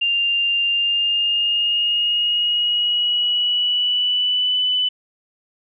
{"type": "tone with pitch glide", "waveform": "sine", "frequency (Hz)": [2794, 2995], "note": ["F7", "F#7"], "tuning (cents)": [0, 20], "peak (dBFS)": -16, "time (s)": [0.01, 4.89], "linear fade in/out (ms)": 10, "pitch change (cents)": 120, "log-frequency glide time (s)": [0.68, 4.61], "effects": []}